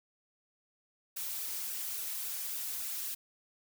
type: noise with flanger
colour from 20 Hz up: blue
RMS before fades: -38 dBFS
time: 1.16-3.15 s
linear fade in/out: 10 ms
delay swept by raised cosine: 0.93 to 4.43 ms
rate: 3.6 Hz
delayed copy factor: -0.75
effects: none